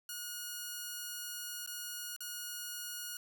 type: tone with dropouts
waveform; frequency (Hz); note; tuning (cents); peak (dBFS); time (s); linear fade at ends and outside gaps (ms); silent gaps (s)
5% pulse; 1444; F#6; -43; -29; 0.09-3.17; 2; 1.663-1.674 / 2.164-2.205
effects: none